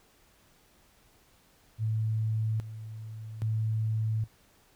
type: tone with tremolo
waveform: sine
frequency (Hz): 110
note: A2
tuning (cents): 0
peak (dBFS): -26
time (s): 1.78-4.28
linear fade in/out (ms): 50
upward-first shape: square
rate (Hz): 0.61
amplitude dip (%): 75
effects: pink hiss -63 dBFS RMS until 4.75 s